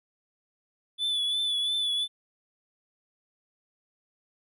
triangle tone with vibrato, 3463 Hz, A7, 28 cents flat, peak -24 dBFS, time 0.98-2.08 s, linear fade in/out 50 ms, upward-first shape triangle, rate 2.9 Hz, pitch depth 45 cents each way, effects none

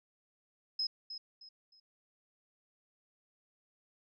sine tone with echo, 5120 Hz, D#8, 49 cents sharp, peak -31 dBFS, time 0.79-0.87 s, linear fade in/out 5 ms, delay 310 ms, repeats 3, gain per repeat -10 dB, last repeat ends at 1.8 s, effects none

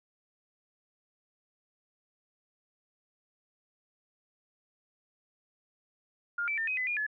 sine tone with pitch steps, 1411 / 2323 / 1800 / 2522 / 2014 / 2427 / 1712 Hz, F6 / D7 / A6 / D#7 / B6 / D#7 / A6, +17 / -20 / +39 / +23 / +33 / -44 / -48 cents, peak -29 dBFS, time 6.38-7.066 s, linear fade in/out 5 ms, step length 98 ms, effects none

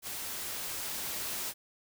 white noise with level ramp, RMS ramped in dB -39 to -36 dBFS, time 0.02-1.54 s, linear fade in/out 50 ms, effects none

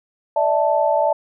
sine chord, D suspended second, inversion none, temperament equal with one note detuned, 587.3 / 649.1 / 880 Hz, D5 / E5 / A5, 0 / -27 / 0 cents, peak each -19 dBFS, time 0.36-1.13 s, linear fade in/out 5 ms, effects none

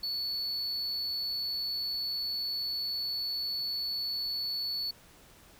triangle tone, 4435 Hz, C#8, in tune, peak -30 dBFS, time 0.03-4.91 s, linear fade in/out 5 ms, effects pink hiss -57 dBFS RMS until 5.59 s

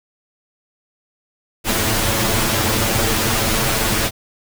pink noise with comb filter, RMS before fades -18 dBFS, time 1.64-4.11 s, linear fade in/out 50 ms, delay 9 ms, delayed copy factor +1, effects none

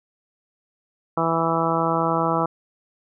harmonic tone, 164.81 Hz, E3, in tune, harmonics 1 / 2 / 3 / 4 / 5 / 6 / 7 / 8, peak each -27 / -27 / -27 / -27 / -27 / -27 / -27 / -27 dBFS, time 1.17-2.46 s, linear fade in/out 5 ms, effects none

